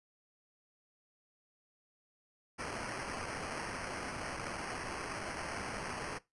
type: noise with sample-and-hold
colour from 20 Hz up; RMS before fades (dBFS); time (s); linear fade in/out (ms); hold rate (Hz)
blue; -41; 2.58-6.19; 20; 3675
effects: noise-tail reverb RT60 0.2 s tail -19 dB re dry + resampled to 24000 Hz